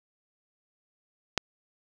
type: click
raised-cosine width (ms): 0.2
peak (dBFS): -6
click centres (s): 1.377
effects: none